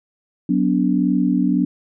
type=chord; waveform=sine; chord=B minor; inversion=second; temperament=equal with one note detuned; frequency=185 / 246.9 / 288.6 Hz; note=F#3 / B3 / D4; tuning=0 / 0 / -30 cents; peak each=-19 dBFS; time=0.49-1.65 s; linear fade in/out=5 ms; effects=none